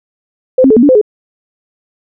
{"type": "tone with pitch steps", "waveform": "sine", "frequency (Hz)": [515, 266.4, 435.6, 237.9, 288.9, 514, 421], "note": ["C5", "C4", "A4", "A#3", "D4", "C5", "G#4"], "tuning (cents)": [-28, 31, -17, 35, -28, -31, 24], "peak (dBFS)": -3, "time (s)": [0.58, 1.014], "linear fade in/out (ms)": 5, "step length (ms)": 62, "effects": []}